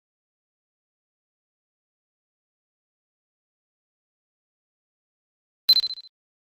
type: tone with echo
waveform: sine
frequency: 4078 Hz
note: C8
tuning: 45 cents flat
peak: -7 dBFS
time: 5.69-5.73 s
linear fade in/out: 0 ms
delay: 69 ms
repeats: 5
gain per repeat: -7 dB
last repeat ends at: 6.075 s
effects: tanh soft clip ceiling -8 dBFS + Opus 24 kbps

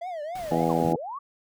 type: tone with vibrato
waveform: triangle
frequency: 662 Hz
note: E5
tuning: 7 cents sharp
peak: -29 dBFS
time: 0.01-0.65 s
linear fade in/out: 10 ms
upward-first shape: triangle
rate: 3.5 Hz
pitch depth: 240 cents each way
type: noise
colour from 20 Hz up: pink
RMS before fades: -44 dBFS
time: 0.35-0.93 s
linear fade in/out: 5 ms
type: harmonic tone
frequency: 82.41 Hz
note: E2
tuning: in tune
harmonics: 2 / 3 / 4 / 5 / 6 / 7 / 8 / 9 / 10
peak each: -28 / -29 / -29 / -34 / -28 / -34 / -33 / -31 / -29 dBFS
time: 0.51-0.96 s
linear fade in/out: 5 ms
type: linear two-way sweep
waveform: sine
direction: down then up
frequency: 1175 to 75.2 to 1175 Hz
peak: -32 dBFS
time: 0.69-1.19 s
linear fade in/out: 10 ms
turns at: 0.85 s
effects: none

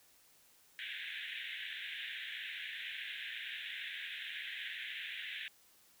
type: band-pass noise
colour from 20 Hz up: pink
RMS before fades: -44 dBFS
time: 0.79-5.48 s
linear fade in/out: 0 ms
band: 1600 to 3700 Hz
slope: 96 dB/octave
effects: white hiss -66 dBFS RMS until 6 s

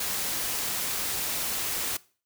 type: noise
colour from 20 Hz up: white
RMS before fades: -30 dBFS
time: 0-1.97 s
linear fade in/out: 5 ms
effects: noise-tail reverb RT60 0.4 s tail -21 dB re dry

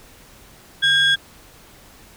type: tone pair together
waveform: sine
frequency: 1604 / 3354 Hz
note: G6 / G#7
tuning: +39 / +16 cents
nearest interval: octave + minor second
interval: 1277 cents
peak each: -14 dBFS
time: 0.82-1.16 s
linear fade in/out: 20 ms
effects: tanh soft clip ceiling -10 dBFS + pink hiss -47 dBFS RMS until 2.16 s

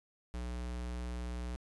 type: tone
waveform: square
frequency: 60.6 Hz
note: B1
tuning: 32 cents flat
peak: -38 dBFS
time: 0.34-1.56 s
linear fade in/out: 0 ms
effects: resampled to 24000 Hz

